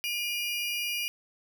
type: tone pair together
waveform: 35% pulse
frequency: 2417 / 2874 Hz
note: D7 / F7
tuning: +49 / +49 cents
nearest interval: minor third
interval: 300 cents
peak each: -30 / -31 dBFS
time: 0.04-1.08 s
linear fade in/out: 0 ms
effects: none